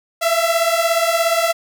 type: beating tone pair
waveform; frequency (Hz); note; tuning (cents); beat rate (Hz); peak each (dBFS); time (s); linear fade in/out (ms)
sawtooth; 660 / 677; E5 / E5; +2 / +46; 17; -14; 0.21-1.53; 20
effects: none